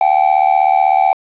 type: tone with amplitude modulation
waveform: triangle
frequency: 770 Hz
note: G5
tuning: 31 cents flat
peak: -3 dBFS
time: 0.01-1.13 s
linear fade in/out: 2 ms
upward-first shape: sine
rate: 76.1 Hz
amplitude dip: 95%
effects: resampled to 8000 Hz + 7-bit